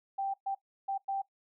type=tone bursts at uneven times; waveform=sine; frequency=784 Hz; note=G5; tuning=in tune; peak=-30 dBFS; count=4; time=0.18-0.34 / 0.46-0.55 / 0.88-0.98 / 1.08-1.22 s; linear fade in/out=10 ms; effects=noise-tail reverb RT60 0.1 s tail -17 dB re dry